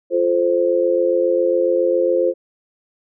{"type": "chord", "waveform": "sine", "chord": "F major", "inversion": "none", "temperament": "just", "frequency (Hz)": [349.2, 436.5, 523.8], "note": ["F4", "A4", "C5"], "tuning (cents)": [0, -14, 2], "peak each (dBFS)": [-19, -22, -16], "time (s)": [0.1, 2.34], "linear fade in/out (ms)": 50, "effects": []}